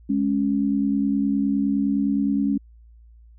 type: tone pair together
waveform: sine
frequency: 207.5 / 277.2 Hz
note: G#3 / C#4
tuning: -1 / 0 cents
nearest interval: perfect fourth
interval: 501 cents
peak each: -22 / -21 dBFS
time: 0.09-2.58 s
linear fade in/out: 10 ms
effects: added 57 Hz sine -46 dBFS peak until 3.38 s